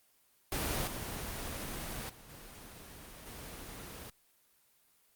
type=noise with level steps; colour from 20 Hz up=pink; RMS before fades=-34 / -40 / -54 / -50 / -46 dBFS; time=0.52-4.1 s; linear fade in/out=2 ms; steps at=0.87 / 2.09 / 2.29 / 3.26 s; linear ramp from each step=5 ms; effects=white hiss -69 dBFS RMS until 5.15 s + Opus 24 kbps